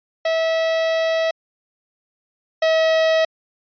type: tone pair in turn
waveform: 45% pulse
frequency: 650 / 642.5 Hz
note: E5 / E5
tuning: -24 / -45 cents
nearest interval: unison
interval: 21 cents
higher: first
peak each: -17 / -14 dBFS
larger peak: second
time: 0.25-1.31 / 2.62-3.25 s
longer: first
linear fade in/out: 5 ms
effects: resampled to 11025 Hz